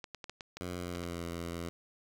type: clicks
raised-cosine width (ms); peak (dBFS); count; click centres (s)
0.2; -25; 8; 0.042 / 0.147 / 0.242 / 0.296 / 0.408 / 0.57 / 0.953 / 1.037
type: tone with pitch glide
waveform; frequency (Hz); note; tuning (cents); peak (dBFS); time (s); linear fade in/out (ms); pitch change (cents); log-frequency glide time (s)
10% pulse; 89.2 to 85.12; F2 to F2; +37 to -44; -29; 0.61-1.69; 0; -81; 0.74-1.23
effects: 9-bit